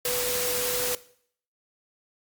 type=tone in noise; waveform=sine; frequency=493.9 Hz; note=B4; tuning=in tune; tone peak=-29 dBFS; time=0.05-0.95 s; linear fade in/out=2 ms; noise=white; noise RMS=-28 dBFS; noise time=0.05-0.95 s; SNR=-4 dB; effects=noise-tail reverb RT60 0.6 s tail -19 dB re dry + Opus 48 kbps